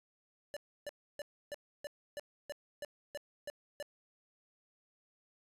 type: tone bursts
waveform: square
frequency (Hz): 583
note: D5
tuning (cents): -13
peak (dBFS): -40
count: 11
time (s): 0.54-3.826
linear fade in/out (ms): 0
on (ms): 26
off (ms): 300
effects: resampled to 32000 Hz